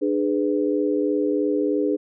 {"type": "chord", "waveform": "sine", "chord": "G# diminished", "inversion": "second", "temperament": "just", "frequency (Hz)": [299, 415.3, 498.4], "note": ["D4", "G#4", "B4"], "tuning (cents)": [31, 0, 16], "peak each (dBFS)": [-22, -23, -26], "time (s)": [0.01, 1.97], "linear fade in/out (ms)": 20, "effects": []}